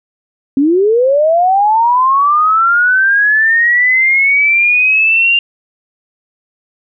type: linear sweep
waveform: sine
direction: up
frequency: 263.2 to 2800 Hz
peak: -7 dBFS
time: 0.57-5.39 s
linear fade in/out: 2 ms
effects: none